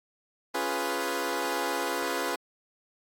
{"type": "chord", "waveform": "15% pulse", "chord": "C# dominant seventh", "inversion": "none", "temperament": "equal", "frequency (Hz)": [277.2, 349.2, 415.3, 493.9], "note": ["C#4", "E#4", "G#4", "B4"], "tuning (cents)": [0, 0, 0, 0], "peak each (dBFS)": [-29, -27, -28, -26], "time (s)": [0.54, 2.36], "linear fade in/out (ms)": 10, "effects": ["AAC 64 kbps"]}